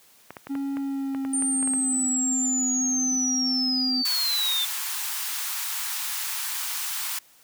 clicks, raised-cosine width 0.5 ms, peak -22 dBFS, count 11, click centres 0.306 / 0.368 / 0.47 / 0.553 / 0.77 / 1.148 / 1.25 / 1.423 / 1.628 / 1.675 / 1.736 s
triangle tone with pitch glide, 276.5 to 256.5 Hz, C#4 to C4, -4 to -34 cents, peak -24 dBFS, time 0.49-4.03 s, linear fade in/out 20 ms, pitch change -130 cents, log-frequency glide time 0.78-2.2 s
sine linear sweep, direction down, 9060 to 3520 Hz, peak -23 dBFS, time 1.33-4.65 s, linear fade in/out 5 ms
white high-pass noise, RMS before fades -30 dBFS, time 4.05-7.19 s, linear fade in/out 5 ms, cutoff 820 Hz, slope 48 dB/octave
effects white hiss -56 dBFS RMS until 7.43 s + high-pass 100 Hz 12 dB/octave

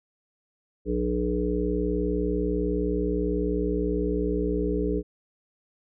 harmonic tone, 60.1 Hz, B1, 46 cents flat, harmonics 1 / 3 / 5 / 7 / 8, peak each -29 / -31 / -29 / -28 / -33 dBFS, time 0.85-5.03 s, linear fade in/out 50 ms, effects none

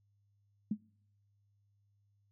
sine tone with exponential decay, 211.3 Hz, G#3, 30 cents sharp, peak -27 dBFS, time 0.71-0.81 s, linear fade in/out 5 ms, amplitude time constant 20 ms, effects noise-tail reverb RT60 0.7 s tail -25 dB re dry + added 101 Hz sine -70 dBFS peak until 2.31 s

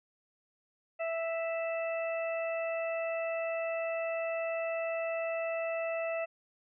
harmonic tone, 659.3 Hz, E5, in tune, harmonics 1 / 2 / 3 / 4, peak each -32 / -44 / -44 / -41 dBFS, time 0.99-6.26 s, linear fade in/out 20 ms, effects none

